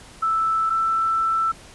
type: tone pair in turn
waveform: sine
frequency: 1318.5 / 1328.4 Hz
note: E6 / E6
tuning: 0 / +13 cents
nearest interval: unison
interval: 13 cents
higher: second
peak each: -18 dBFS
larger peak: neither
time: 0.22-0.7 / 0.7-1.52 s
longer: second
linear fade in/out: 10 ms
effects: pink hiss -45 dBFS RMS until 1.74 s + resampled to 24000 Hz